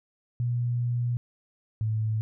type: tone pair in turn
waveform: sine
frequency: 120.8 / 109.41 Hz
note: B2 / A2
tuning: -38 / -9 cents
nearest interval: major second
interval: 171 cents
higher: first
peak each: -24 dBFS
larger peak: neither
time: 0.4-1.17 / 1.81-2.21 s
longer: first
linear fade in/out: 0 ms
effects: none